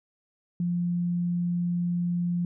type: tone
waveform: sine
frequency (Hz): 174.61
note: F3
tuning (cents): 0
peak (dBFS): -24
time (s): 0.6-2.45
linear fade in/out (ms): 2
effects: none